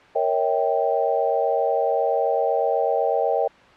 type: chord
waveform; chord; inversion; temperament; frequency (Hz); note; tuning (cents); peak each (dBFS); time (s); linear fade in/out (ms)
sine; A# diminished seventh; none; equal with one note detuned; 466.2 / 554.4 / 642.3 / 784; A#4 / C#5 / E5 / G5; 0 / 0 / -45 / 0; -24 / -24 / -24 / -24; 0.15-3.48; 10
effects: white hiss -48 dBFS RMS until 3.76 s + low-pass 2000 Hz 12 dB/octave